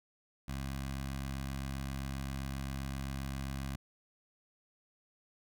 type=tone with notch filter; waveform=15% pulse; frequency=67.6 Hz; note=C#2; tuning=43 cents flat; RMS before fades=-39 dBFS; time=0.48-3.76 s; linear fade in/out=5 ms; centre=450 Hz; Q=0.8; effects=none